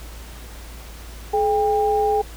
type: tone pair together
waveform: sine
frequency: 426.1 / 799.5 Hz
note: G#4 / G5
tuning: +44 / +34 cents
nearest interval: major seventh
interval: 1090 cents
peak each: -19 dBFS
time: 1.33-2.22 s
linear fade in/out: 10 ms
effects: added 56 Hz sine -36 dBFS peak until 2.36 s + pink hiss -42 dBFS RMS until 2.36 s